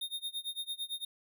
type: tone with tremolo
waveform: square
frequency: 3684 Hz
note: A#7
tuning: 21 cents flat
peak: -34 dBFS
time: 0.01-1.05 s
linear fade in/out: 5 ms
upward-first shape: sine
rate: 8.9 Hz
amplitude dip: 95%
effects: none